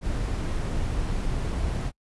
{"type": "noise", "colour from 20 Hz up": "brown", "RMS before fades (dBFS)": -27, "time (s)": [0.01, 1.92], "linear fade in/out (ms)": 50, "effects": ["noise-tail reverb RT60 0.1 s tail -26 dB re dry", "resampled to 24000 Hz"]}